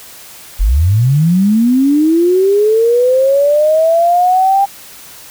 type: linear sweep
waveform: sine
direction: up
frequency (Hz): 38.89 to 800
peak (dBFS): -7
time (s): 0.59-4.66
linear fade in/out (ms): 20
effects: white hiss -35 dBFS RMS until 5.3 s